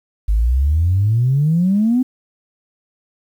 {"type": "exponential sweep", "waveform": "sine", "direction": "up", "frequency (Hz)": [50, 261.6], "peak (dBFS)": -11, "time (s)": [0.28, 2.03], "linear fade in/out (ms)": 10, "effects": ["tanh soft clip ceiling -7 dBFS", "8-bit"]}